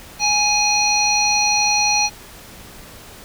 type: harmonic tone with a mistuned harmonic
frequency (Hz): 830.6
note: G#5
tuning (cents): 0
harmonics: 1 / 3 / 5 / 7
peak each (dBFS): -20 / -20 / -20 / -20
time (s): 0.19-2.1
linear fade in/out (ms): 50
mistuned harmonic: 5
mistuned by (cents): +28
effects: pink hiss -40 dBFS RMS until 3.24 s